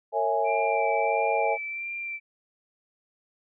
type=chord; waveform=sine; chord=A# half-diminished seventh; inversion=none; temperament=equal with one note detuned; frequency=456.3 / 554.4 / 659.3 / 830.6 Hz; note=A#4 / C#5 / E5 / G#5; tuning=-37 / 0 / 0 / 0 cents; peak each=-29 / -29 / -28 / -26 dBFS; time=0.12-1.58 s; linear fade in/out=50 ms
type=tone with vibrato; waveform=sine; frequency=2349 Hz; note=D7; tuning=in tune; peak=-31 dBFS; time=0.44-2.2 s; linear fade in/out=50 ms; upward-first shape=sine; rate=1.5 Hz; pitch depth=23 cents each way
effects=none